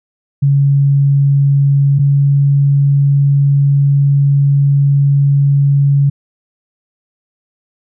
sine tone pair in turn, 140 / 140.58 Hz, C#3 / C#3, +18 / +25 cents, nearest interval unison, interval 7 cents, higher second, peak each -7 dBFS, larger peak neither, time 0.42-1.99 / 1.99-6.1 s, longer second, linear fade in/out 10 ms, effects none

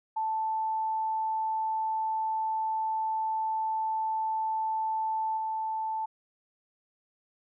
sine tone with level steps, 880 Hz, A5, in tune, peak -27 / -29 dBFS, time 0.16-6.06 s, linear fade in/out 10 ms, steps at 5.37 s, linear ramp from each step 5 ms, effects none

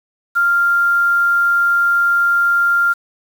sine tone with quantisation, 1394 Hz, F6, 4 cents flat, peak -11 dBFS, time 0.35-2.94 s, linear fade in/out 20 ms, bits 6, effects none

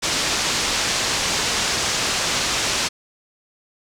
white low-pass noise, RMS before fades -22 dBFS, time 0.02-2.89 s, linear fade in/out 20 ms, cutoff 6900 Hz, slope 24 dB/octave, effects none

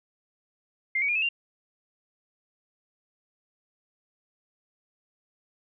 sine tone with pitch steps, 2106 / 2257 / 2419 / 2593 / 2779 Hz, C7 / C#7 / D#7 / E7 / F7, +11 / +31 / -49 / -29 / -9 cents, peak -23 dBFS, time 0.95-1.29 s, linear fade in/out 5 ms, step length 68 ms, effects none

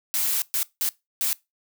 blue noise bursts at uneven times, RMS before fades -24 dBFS, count 4, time 0.14-0.42 / 0.54-0.63 / 0.81-0.89 / 1.21-1.33 s, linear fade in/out 0 ms, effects noise-tail reverb RT60 0.2 s tail -21 dB re dry

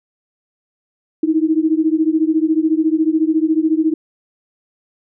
sine beating tone pair, 311.1 / 325.1 Hz, D#4 / E4, 0 / -24 cents, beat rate 14 Hz, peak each -15 / -16 dBFS, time 1.23-3.94 s, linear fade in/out 5 ms, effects none

